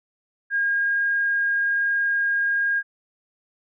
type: tone with frequency modulation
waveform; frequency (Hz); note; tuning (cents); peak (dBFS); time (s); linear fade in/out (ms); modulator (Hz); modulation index
sine; 1623; G#6; -40; -19; 0.5-2.83; 50; 21.2; 0.24
effects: none